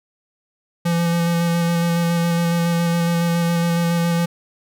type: tone with vibrato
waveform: square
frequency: 170 Hz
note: F3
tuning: 46 cents flat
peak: -17 dBFS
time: 0.85-4.26 s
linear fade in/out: 10 ms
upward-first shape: square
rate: 7.2 Hz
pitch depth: 12 cents each way
effects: none